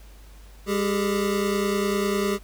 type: tone cluster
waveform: square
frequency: 202.2 / 393.3 / 423.3 Hz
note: G#3 / G4 / G#4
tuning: -46 / +6 / +33 cents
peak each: -27 / -26 / -29 dBFS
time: 0.66-2.39 s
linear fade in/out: 50 ms
effects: added 50 Hz sine -44 dBFS peak until 2.43 s + pink hiss -54 dBFS RMS until 2.43 s